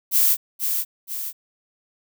violet noise with echo, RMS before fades -17 dBFS, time 0.11-0.37 s, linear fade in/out 50 ms, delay 480 ms, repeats 2, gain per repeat -6 dB, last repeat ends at 1.33 s, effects none

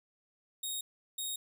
15% pulse tone pair in turn, 3742 / 3742 Hz, A#7 / A#7, +6 / +6 cents, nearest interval unison, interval 0 cents, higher neither, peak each -28 dBFS, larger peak neither, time 0.63-0.81 / 1.18-1.36 s, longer neither, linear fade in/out 5 ms, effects none

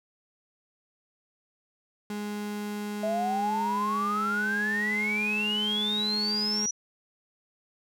35% pulse tone with pitch glide, 207.7 to 210.4 Hz, G#3 to G#3, 0 to +23 cents, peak -30 dBFS, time 2.1-6.66 s, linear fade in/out 2 ms, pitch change +23 cents, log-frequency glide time 4.3-4.99 s
sine exponential sweep, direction up, 639 to 5920 Hz, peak -26 dBFS, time 3.03-6.71 s, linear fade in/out 5 ms
effects none

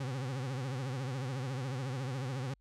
40% pulse tone with vibrato, 130.81 Hz, C3, in tune, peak -34 dBFS, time 0-2.54 s, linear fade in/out 5 ms, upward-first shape triangle, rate 14 Hz, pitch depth 150 cents each way, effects added 48 Hz sine -67 dBFS peak until 2.6 s + low-pass 8000 Hz 12 dB/octave

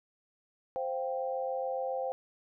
sine chord, C suspended fourth, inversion none, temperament just, 523.3 / 697.7 / 784.9 Hz, C5 / F5 / G5, 0 / -2 / +2 cents, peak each -33 / -39 / -37 dBFS, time 0.76-2.12 s, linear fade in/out 0 ms, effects none

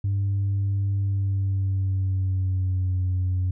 sine tone with pitch glide, 99 to 91.84 Hz, G2 to F#2, +18 to -12 cents, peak -19 dBFS, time 0.04-3.51 s, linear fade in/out 5 ms, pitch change -130 cents, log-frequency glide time 0.97-3 s, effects tanh soft clip ceiling -19 dBFS

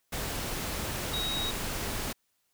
sine tone in noise, 3800 Hz, A#7, 33 cents sharp, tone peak -31 dBFS, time 1.13-1.51 s, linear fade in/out 10 ms, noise pink, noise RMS -34 dBFS, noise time 0.12-2.13 s, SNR 0 dB, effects white hiss -75 dBFS RMS until 2.53 s

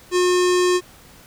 square tone with low-pass filter, 360 Hz, F#4, 47 cents flat, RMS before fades -17 dBFS, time 0.11-0.81 s, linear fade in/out 50 ms, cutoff 7800 Hz, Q 1.5, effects pink hiss -47 dBFS RMS until 1.26 s

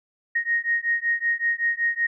sine beating tone pair, 1864.7 / 1870 Hz, A#6 / A#6, 0 / +5 cents, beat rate 5.3 Hz, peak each -24 dBFS, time 0.35-2.07 s, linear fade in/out 10 ms, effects none

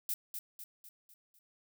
violet noise with echo, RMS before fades -35 dBFS, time 0.09-0.14 s, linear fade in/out 2 ms, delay 250 ms, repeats 5, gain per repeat -6 dB, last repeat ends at 1.39 s, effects none

